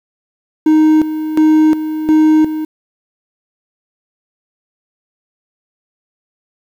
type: tone with tremolo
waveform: triangle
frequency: 311.1 Hz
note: D#4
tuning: in tune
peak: -4 dBFS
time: 0.66-2.65 s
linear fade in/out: 5 ms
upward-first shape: square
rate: 1.4 Hz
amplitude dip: 70%
effects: 7-bit